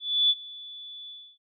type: tone with ADSR envelope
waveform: sine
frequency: 3460 Hz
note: A7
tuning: 30 cents flat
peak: -17 dBFS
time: 0-1.38 s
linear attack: 300 ms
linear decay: 42 ms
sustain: -22 dB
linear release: 290 ms
effects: none